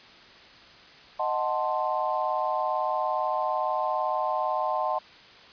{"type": "chord", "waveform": "sine", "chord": "D# diminished seventh", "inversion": "none", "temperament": "equal", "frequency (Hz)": [622.3, 740, 880, 1046.5], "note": ["D#5", "F#5", "A5", "C6"], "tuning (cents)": [0, 0, 0, 0], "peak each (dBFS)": -30, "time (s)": [1.19, 4.99], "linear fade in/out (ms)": 10, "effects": ["white hiss -50 dBFS RMS until 5.52 s", "resampled to 11025 Hz"]}